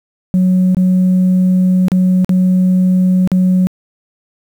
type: tone with dropouts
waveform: sine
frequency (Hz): 184.2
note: F#3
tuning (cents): -7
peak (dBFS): -6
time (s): 0.34-3.67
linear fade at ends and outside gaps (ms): 0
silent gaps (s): 0.747-0.769 / 1.883-1.918 / 2.246-2.293 / 3.275-3.317
effects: tanh soft clip ceiling -6 dBFS + 7-bit